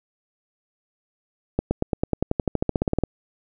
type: accelerating click train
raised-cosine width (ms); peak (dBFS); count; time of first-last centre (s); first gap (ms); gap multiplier
2; -7; 19; 1.59-3.037; 120; 0.95
effects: none